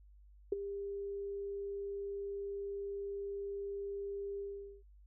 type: tone with ADSR envelope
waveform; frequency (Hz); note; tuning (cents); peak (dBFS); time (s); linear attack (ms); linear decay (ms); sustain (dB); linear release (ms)
sine; 400; G4; +35; -26; 0.52-4.83; 5; 14; -12; 440
effects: added 50 Hz sine -57 dBFS peak until 5.06 s